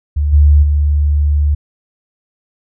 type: tone with level steps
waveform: sine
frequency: 73.42 Hz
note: D2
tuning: in tune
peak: -11 / -4 / -9 dBFS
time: 0.16-1.55 s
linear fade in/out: 10 ms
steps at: 0.32 / 0.62 s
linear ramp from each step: 20 ms
effects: none